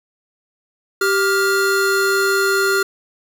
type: tone pair together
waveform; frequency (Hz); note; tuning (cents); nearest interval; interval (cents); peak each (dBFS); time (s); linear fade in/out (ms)
square; 390 / 1408.4; G4 / F6; -9 / +14; octave + minor seventh; 2223; -18; 1.01-2.83; 5
effects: none